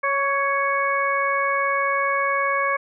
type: harmonic tone with a mistuned harmonic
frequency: 554.4 Hz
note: C#5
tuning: in tune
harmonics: 1 / 2 / 3 / 4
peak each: -26 / -22 / -26 / -26 dBFS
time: 0.03-2.77 s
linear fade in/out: 10 ms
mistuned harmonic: 2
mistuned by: +18 cents
effects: none